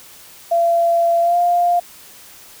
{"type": "tone with pitch glide", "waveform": "sine", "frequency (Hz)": [680, 700.7], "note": ["F5", "F5"], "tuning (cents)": [-46, 6], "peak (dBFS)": -12, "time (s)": [0.51, 1.8], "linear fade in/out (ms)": 10, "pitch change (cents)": 52, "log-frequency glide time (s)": [1.21, 1.37], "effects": ["white hiss -42 dBFS RMS until 2.6 s"]}